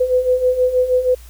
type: beating tone pair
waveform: sine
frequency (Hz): 500 / 506.3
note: B4 / B4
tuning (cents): +21 / +43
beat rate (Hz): 6.3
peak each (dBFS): -19 / -14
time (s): 0-1.15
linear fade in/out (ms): 10
effects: added 60 Hz sine -37 dBFS peak until 1.29 s + white hiss -47 dBFS RMS until 1.29 s